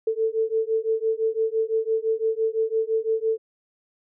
sine beating tone pair, 441.7 / 447.6 Hz, A4 / A4, +7 / +30 cents, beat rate 5.9 Hz, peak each -24 dBFS, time 0.07-3.38 s, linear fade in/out 5 ms, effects none

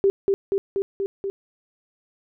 sine tone with echo, 393.2 Hz, G4, 5 cents sharp, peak -14 dBFS, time 0.04-0.1 s, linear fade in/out 0 ms, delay 240 ms, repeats 5, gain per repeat -2 dB, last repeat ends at 1.3 s, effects none

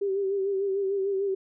sine tone with vibrato, 392 Hz, G4, in tune, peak -24 dBFS, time 0.01-1.35 s, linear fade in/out 10 ms, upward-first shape sine, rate 6.7 Hz, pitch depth 48 cents each way, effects none

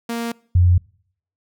sawtooth / sine tone pair in turn, 233.1 / 88.84 Hz, A#3 / F2, 0 / +30 cents, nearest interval octave + perfect fourth, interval 1670 cents, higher first, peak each -19 / -10 dBFS, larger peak second, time 0.09-0.32 / 0.55-0.78 s, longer neither, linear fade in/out 5 ms, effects noise-tail reverb RT60 0.6 s tail -25 dB re dry

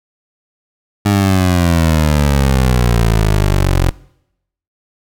20% pulse exponential sweep, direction down, 103.3 to 43.65 Hz, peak -5 dBFS, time 1.05-3.91 s, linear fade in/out 10 ms, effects noise-tail reverb RT60 0.8 s tail -23 dB re dry

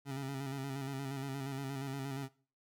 25% pulse tone with vibrato, 136.4 Hz, C#3, 28 cents flat, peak -34 dBFS, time 0.05-2.29 s, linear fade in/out 50 ms, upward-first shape square, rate 8.5 Hz, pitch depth 40 cents each way, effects noise-tail reverb RT60 0.4 s tail -20 dB re dry

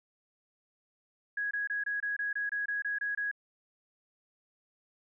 sine tone bursts, 1661.2 Hz, G#6, in tune, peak -30 dBFS, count 12, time 1.37-3.314 s, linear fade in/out 5 ms, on 140 ms, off 24 ms, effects none

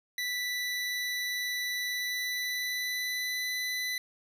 25% pulse tone with pitch glide, 1975.5 to 1997.3 Hz, B6 to B6, 0 to +19 cents, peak -27 dBFS, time 0.18-3.98 s, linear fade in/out 2 ms, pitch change +19 cents, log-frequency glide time 1.88-3.5 s, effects none

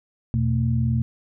sine tone cluster, 81.6 / 121.9 / 225.4 Hz, E2 / B2 / A3, -17 / -22 / +42 cents, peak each -26 / -20 / -26 dBFS, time 0.34-1.02 s, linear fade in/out 0 ms, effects none

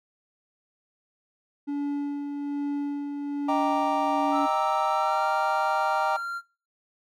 triangle tone with tremolo, 286.4 Hz, D4, 43 cents flat, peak -23 dBFS, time 1.67-4.47 s, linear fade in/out 20 ms, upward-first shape sine, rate 1.2 Hz, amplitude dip 40%
triangle chord, Eb major seventh, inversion none, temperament equal, 622.3 / 784 / 932.3 / 1174.7 Hz, Eb5 / G5 / Bb5 / D6, 0 / 0 / 0 / 0 cents, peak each -28 / -25 / -26 / -30 dBFS, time 3.48-6.17 s, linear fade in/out 10 ms
triangle tone with pitch glide, 1313 to 1383.9 Hz, E6 to F6, -7 to -16 cents, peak -27 dBFS, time 4.31-6.42 s, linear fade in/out 50 ms, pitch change +91 cents, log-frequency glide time 4.86-5.28 s
effects noise-tail reverb RT60 0.3 s tail -18 dB re dry

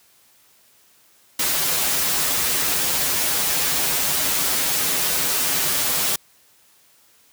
white noise with comb filter, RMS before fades -21 dBFS, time 1.39-6.16 s, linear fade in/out 5 ms, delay 9.1 ms, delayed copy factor -0.8, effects white hiss -56 dBFS RMS until 7.32 s + high-pass 60 Hz 12 dB/octave

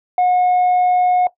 sine tone, 725 Hz, F#5, 35 cents flat, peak -9 dBFS, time 0.18-1.27 s, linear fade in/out 2 ms, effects noise-tail reverb RT60 0.1 s tail -17 dB re dry + tanh soft clip ceiling -10 dBFS

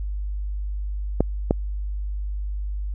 clicks, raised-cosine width 2 ms, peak -4 dBFS, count 2, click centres 1.206 / 1.509 s, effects added 50 Hz sine -25 dBFS peak until 2.94 s

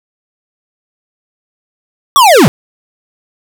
square linear sweep, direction down, 1174.7 to 103.9 Hz, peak -3 dBFS, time 2.16-2.48 s, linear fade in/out 0 ms, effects none

